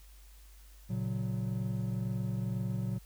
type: chord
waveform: triangle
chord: F# major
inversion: first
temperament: equal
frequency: 116.54 / 138.59 / 185 Hz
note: A#2 / C#3 / F#3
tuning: 0 / 0 / 0 cents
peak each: -32 / -37 / -34 dBFS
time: 0.89-2.99 s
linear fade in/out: 20 ms
effects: added 50 Hz sine -52 dBFS peak until 3.05 s + white hiss -62 dBFS RMS until 3.05 s